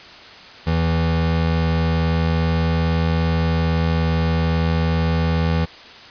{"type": "tone pair together", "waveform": "square", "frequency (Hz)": [81.8, 164.22], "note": ["E2", "E3"], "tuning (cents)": [-13, -6], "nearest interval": "octave", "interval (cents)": 1207, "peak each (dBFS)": -20, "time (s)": [0.66, 5.66], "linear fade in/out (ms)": 20, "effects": ["white hiss -40 dBFS RMS until 6.1 s", "resampled to 11025 Hz"]}